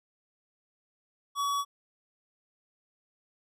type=tone with hard clipping; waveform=sine; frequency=1132 Hz; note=C#6; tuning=36 cents sharp; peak=-29 dBFS; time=1.35-1.65 s; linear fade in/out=50 ms; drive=17 dB; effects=none